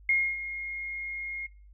sine tone with ADSR envelope, 2144 Hz, C7, 42 cents sharp, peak -20 dBFS, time 0.09-1.47 s, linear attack 3 ms, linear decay 270 ms, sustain -13 dB, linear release 13 ms, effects noise-tail reverb RT60 0.4 s tail -22 dB re dry + added 50 Hz sine -50 dBFS peak until 1.73 s

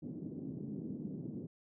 pink band-pass noise, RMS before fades -43 dBFS, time 0.02-1.47 s, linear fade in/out 10 ms, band 160 to 310 Hz, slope 24 dB/octave, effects none

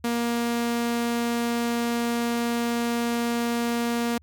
sawtooth tone, 235.8 Hz, A#3, 20 cents sharp, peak -19 dBFS, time 0.04-4.18 s, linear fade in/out 5 ms, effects added 76 Hz sine -52 dBFS peak until 4.22 s + MP3 96 kbps

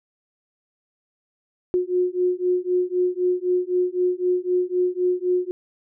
sine beating tone pair, 359.6 / 363.5 Hz, F#4 / F#4, -49 / -31 cents, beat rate 3.9 Hz, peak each -22 dBFS, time 1.74-5.51 s, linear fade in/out 0 ms, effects none

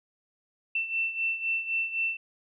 sine beating tone pair, 2680 / 2683.9 Hz, E7 / E7, +28 / +31 cents, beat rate 3.9 Hz, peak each -28 / -33 dBFS, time 0.75-2.17 s, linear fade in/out 5 ms, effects none

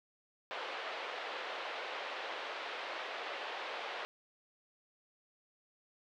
pink band-pass noise, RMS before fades -42 dBFS, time 0.51-4.05 s, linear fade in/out 0 ms, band 480 to 3600 Hz, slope 24 dB/octave, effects none

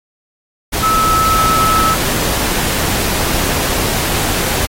sine tone in noise, 1300 Hz, E6, 24 cents flat, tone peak -11 dBFS, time 0.82-1.95 s, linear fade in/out 20 ms, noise pink, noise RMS -17 dBFS, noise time 0.72-4.67 s, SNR +3 dB, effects AAC 48 kbps

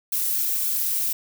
violet noise with flanger, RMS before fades -24 dBFS, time 0.12-1.13 s, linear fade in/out 5 ms, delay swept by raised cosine 1 to 5.1 ms, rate 1.8 Hz, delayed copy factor -0.9, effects none

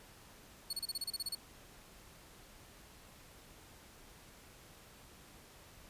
sawtooth tone bursts, 4380 Hz, C#8, 22 cents flat, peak -33 dBFS, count 11, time 0.7-1.351 s, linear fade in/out 5 ms, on 31 ms, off 31 ms, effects pink hiss -58 dBFS RMS until 5.89 s + resampled to 32000 Hz

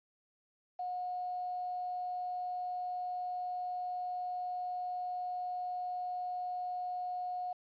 sine tone with quantisation, 724 Hz, F#5, 38 cents flat, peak -35 dBFS, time 0.79-7.53 s, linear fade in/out 5 ms, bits 10, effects resampled to 11025 Hz

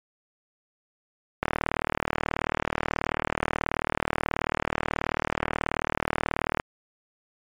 click train, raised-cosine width 0.5 ms, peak -8 dBFS, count 200, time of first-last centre 1.43-6.599 s, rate 38.5 Hz, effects MP3 96 kbps

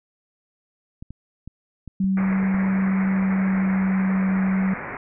clicks, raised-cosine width 5 ms, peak -24 dBFS, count 6, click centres 1.025 / 1.106 / 1.476 / 1.877 / 2.043 / 2.546 s
sine tone with pitch glide, 191.4 to 190.19 Hz, G3 to F#3, -41 to +48 cents, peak -18 dBFS, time 2-4.74 s, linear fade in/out 5 ms, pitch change -11 cents, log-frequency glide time 3.11-4.01 s
white low-pass noise, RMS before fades -33 dBFS, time 2.17-4.97 s, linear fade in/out 2 ms, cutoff 2300 Hz, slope 96 dB/octave
effects none

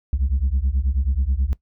sine beating tone pair, 62.1 / 71.4 Hz, B1 / D2, +10 / -48 cents, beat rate 9.3 Hz, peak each -19 dBFS, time 0.13-1.53 s, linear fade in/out 0 ms, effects noise-tail reverb RT60 0.1 s tail -20 dB re dry + tanh soft clip ceiling -14 dBFS

